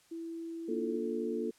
sine tone, 331.3 Hz, E4, 9 cents sharp, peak -38 dBFS, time 0.11-0.96 s, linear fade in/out 10 ms
sine chord, Bb major seventh, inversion none, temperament equal with one note detuned, 235.9 / 293.7 / 349.2 / 440 Hz, Bb3 / D4 / F4 / A4, +21 / 0 / 0 / 0 cents, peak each -37 / -41 / -37 / -36 dBFS, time 0.68-1.51 s, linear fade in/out 10 ms
effects white hiss -65 dBFS RMS until 1.58 s + low-pass 10000 Hz 12 dB/octave

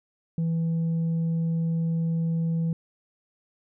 sine tone, 164.81 Hz, E3, in tune, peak -20 dBFS, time 0.38-2.73 s, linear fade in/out 2 ms, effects tanh soft clip ceiling -22 dBFS

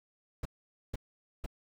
brown noise bursts, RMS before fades -35 dBFS, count 3, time 0.43-1.462 s, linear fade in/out 5 ms, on 24 ms, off 480 ms, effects none

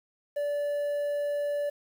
triangle tone with quantisation, 580 Hz, D5, 22 cents flat, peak -25 dBFS, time 0.36-1.7 s, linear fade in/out 10 ms, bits 9, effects none

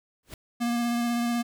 pink noise with exponential growth, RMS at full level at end -37 dBFS, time 0.23-0.34 s, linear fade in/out 2 ms, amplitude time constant 22 ms
square tone with vibrato, 237.3 Hz, A#3, 31 cents sharp, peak -25 dBFS, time 0.6-1.43 s, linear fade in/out 20 ms, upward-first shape sine, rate 16 Hz, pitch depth 14 cents each way
effects none

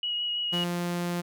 sine tone with vibrato, 2905 Hz, F#7, 32 cents flat, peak -27 dBFS, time 0.03-0.64 s, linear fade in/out 2 ms, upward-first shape sine, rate 6.1 Hz, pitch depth 14 cents each way
sawtooth tone, 174.61 Hz, F3, in tune, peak -24 dBFS, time 0.52-1.22 s, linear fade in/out 20 ms
effects none

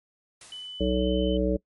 white noise with exponential decay, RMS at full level -44 dBFS, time 0.41-1.15 s, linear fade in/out 5 ms, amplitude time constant 160 ms
sine tone with pitch glide, 3000 to 3037 Hz, F#7 to F#7, +23 to +44 cents, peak -36 dBFS, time 0.52-1.37 s, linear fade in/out 2 ms, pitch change +21 cents, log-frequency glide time 0.88-1.03 s
harmonic tone, 62.6 Hz, B1, 24 cents sharp, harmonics 1 / 3 / 5 / 7 / 9, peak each -28 / -28 / -28 / -28 / -28 dBFS, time 0.8-1.57 s, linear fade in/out 10 ms
effects noise-tail reverb RT60 0.1 s tail -22 dB re dry + MP3 48 kbps

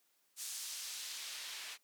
white noise with band-pass filter sweep, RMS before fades -45 dBFS, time 0.36-1.78 s, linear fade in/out 50 ms, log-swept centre 7200 to 2500 Hz, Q 0.9, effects white hiss -75 dBFS RMS until 1.83 s + high-pass 200 Hz 12 dB/octave

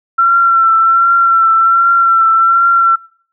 sine tone with vibrato, 1354 Hz, E6, 46 cents sharp, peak -6 dBFS, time 0.18-2.96 s, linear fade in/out 10 ms, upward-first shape triangle, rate 1.3 Hz, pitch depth 30 cents each way, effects noise-tail reverb RT60 0.6 s tail -26 dB re dry

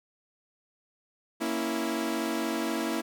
sawtooth chord, A# diminished, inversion none, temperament equal, 233.1 / 277.2 / 329.6 Hz, A#3 / C#4 / E4, 0 / 0 / 0 cents, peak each -29 / -31 / -27 dBFS, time 1.4-3.02 s, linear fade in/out 20 ms, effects none

